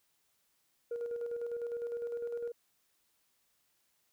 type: tone with tremolo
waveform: sine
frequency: 472.9 Hz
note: A#4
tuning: 25 cents sharp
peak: -32 dBFS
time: 0.91-2.52 s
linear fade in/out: 5 ms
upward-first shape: square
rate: 9.9 Hz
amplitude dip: 45%
effects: tanh soft clip ceiling -32 dBFS + white hiss -75 dBFS RMS until 4.12 s